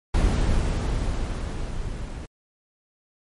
brown noise with level ramp, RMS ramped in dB -19 to -33 dBFS, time 0.14-2.26 s, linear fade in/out 5 ms, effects MP3 48 kbps

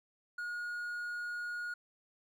triangle tone, 1440 Hz, F#6, 47 cents flat, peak -35 dBFS, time 0.38-1.74 s, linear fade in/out 5 ms, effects none

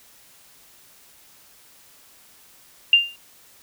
sine tone with exponential decay, 2794 Hz, F7, in tune, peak -7 dBFS, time 2.93-3.16 s, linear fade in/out 2 ms, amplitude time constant 50 ms, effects white hiss -52 dBFS RMS until 3.62 s

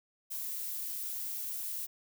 violet noise, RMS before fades -38 dBFS, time 0.3-1.87 s, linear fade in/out 20 ms, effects none

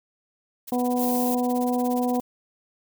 blue noise with tremolo, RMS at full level -37 dBFS, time 0.67-2.21 s, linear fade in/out 10 ms, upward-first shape sine, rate 17 Hz, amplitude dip 100%
harmonic tone, 246.9 Hz, B3, in tune, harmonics 1 / 2 / 3 / 4, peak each -23 / -28 / -28 / -36 dBFS, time 0.72-2.2 s, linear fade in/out 2 ms
violet noise, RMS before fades -31 dBFS, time 0.99-1.35 s, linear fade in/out 5 ms
effects none

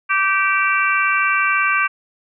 harmonic tone, 388.3 Hz, G4, 16 cents flat, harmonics 3 / 4 / 5 / 6 / 7, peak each -19 / -19 / -28 / -20 / -24 dBFS, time 0.09-1.88 s, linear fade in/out 20 ms, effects none

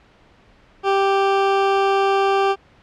20% pulse tone, 392 Hz, G4, in tune, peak -10 dBFS, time 0.83-2.56 s, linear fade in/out 50 ms, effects pink hiss -52 dBFS RMS until 2.82 s + low-pass 3000 Hz 12 dB/octave

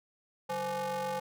square ring-modulated tone, 164.81 Hz, E3, in tune, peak -30 dBFS, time 0.49-1.2 s, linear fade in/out 10 ms, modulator 683 Hz, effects none

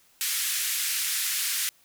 white band-pass noise, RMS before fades -28 dBFS, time 0.21-1.69 s, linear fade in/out 0 ms, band 1600 to 14000 Hz, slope 24 dB/octave, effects white hiss -61 dBFS RMS until 1.84 s

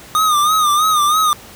square tone with vibrato, 1225 Hz, D#6, 27 cents flat, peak -12 dBFS, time 0.15-1.33 s, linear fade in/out 0 ms, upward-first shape sine, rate 3.1 Hz, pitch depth 76 cents each way, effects pink hiss -38 dBFS RMS until 1.55 s + high-pass 60 Hz 12 dB/octave

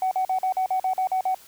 sine tone bursts, 751 Hz, F#5, 26 cents sharp, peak -19 dBFS, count 10, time 0.02-1.346 s, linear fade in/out 2 ms, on 93 ms, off 44 ms, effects tanh soft clip ceiling -17 dBFS + white hiss -50 dBFS RMS until 1.47 s

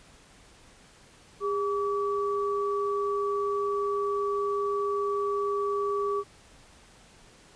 sine tone pair together, 405.2 / 1146 Hz, G#4 / D6, -43 / -43 cents, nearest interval octave + tritone, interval 1800 cents, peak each -27 / -30 dBFS, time 1.4-6.24 s, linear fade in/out 50 ms, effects pink hiss -55 dBFS RMS until 7.55 s + resampled to 22050 Hz

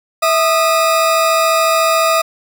40% pulse tone pair together, 652.5 / 1231 Hz, E5 / D#6, -18 / -19 cents, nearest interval major seventh, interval 1099 cents, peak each -13 dBFS, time 0.22-2.22 s, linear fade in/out 10 ms, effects none

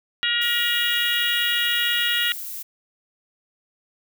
harmonic tone, 475.2 Hz, A#4, 33 cents sharp, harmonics 3 / 4 / 5 / 6 / 7 / 8, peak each -28 / -25 / -35 / -23 / -28 / -30 dBFS, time 0.23-2.32 s, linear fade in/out 0 ms
violet noise, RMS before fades -33 dBFS, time 0.41-2.63 s, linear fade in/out 10 ms
effects none

